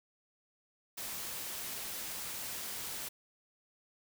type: noise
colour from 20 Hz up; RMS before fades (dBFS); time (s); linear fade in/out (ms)
white; -41; 0.97-3.09; 10
effects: none